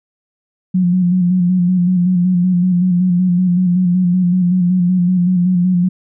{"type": "tone with vibrato", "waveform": "sine", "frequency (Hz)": 180, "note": "F#3", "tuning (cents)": -47, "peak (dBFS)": -10, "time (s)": [0.74, 5.89], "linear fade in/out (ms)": 10, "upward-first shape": "square", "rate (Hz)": 5.3, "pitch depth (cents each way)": 39, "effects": []}